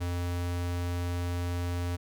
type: tone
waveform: square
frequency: 87.8 Hz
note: F2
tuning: 10 cents sharp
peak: -30 dBFS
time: 0-1.97 s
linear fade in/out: 20 ms
effects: none